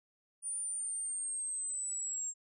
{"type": "linear sweep", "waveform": "sine", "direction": "down", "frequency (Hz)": [9397, 7459], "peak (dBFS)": -35, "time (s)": [0.42, 2.34], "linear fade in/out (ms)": 50, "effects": []}